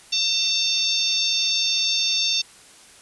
harmonic tone, 903 Hz, A5, 45 cents sharp, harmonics 3 / 4 / 5 / 6 / 7, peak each -28 / -23 / -26 / -25 / -30 dBFS, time 0.12-2.42 s, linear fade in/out 10 ms, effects white hiss -48 dBFS RMS until 3.01 s + resampled to 24000 Hz

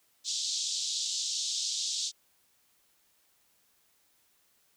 pink band-pass noise, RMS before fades -33 dBFS, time 0.24-2.12 s, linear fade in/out 50 ms, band 3500 to 7500 Hz, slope 48 dB/octave, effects white hiss -69 dBFS RMS until 4.76 s

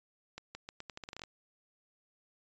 accelerating click train, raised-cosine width 0.2 ms, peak -26 dBFS, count 13, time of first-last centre 0.38-1.237 s, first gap 170 ms, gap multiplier 0.82, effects resampled to 16000 Hz

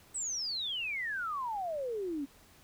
sine exponential sweep, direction down, 8210 to 266.8 Hz, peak -33 dBFS, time 0.14-2.26 s, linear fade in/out 20 ms, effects pink hiss -60 dBFS RMS until 2.63 s

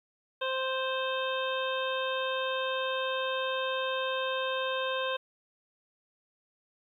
harmonic tone, 523.3 Hz, C5, in tune, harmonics 1 / 2 / 3 / 5 / 6 / 7, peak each -32 / -35 / -37 / -39 / -40 / -40 dBFS, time 0.41-5.17 s, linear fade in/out 10 ms, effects 11-bit

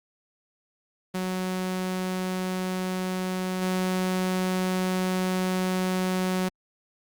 sawtooth tone with level steps, 185 Hz, F#3, in tune, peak -23 / -20 dBFS, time 1.14-6.49 s, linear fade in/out 10 ms, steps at 3.61 s, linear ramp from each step 20 ms, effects Opus 48 kbps

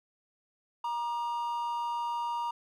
triangle tone pair together, 946.4 / 1200 Hz, A#5 / D6, +26 / +37 cents, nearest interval major third, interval 411 cents, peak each -29 / -38 dBFS, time 0.84-2.51 s, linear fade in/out 5 ms, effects none

